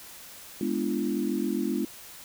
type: chord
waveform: sine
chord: G# diminished seventh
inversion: none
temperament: equal with one note detuned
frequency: 207.7 / 246.9 / 293.7 / 341.6 Hz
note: G#3 / B3 / D4 / F4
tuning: 0 / 0 / 0 / -38 cents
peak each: -31 dBFS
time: 0.61-1.85 s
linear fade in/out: 2 ms
effects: white hiss -46 dBFS RMS until 2.24 s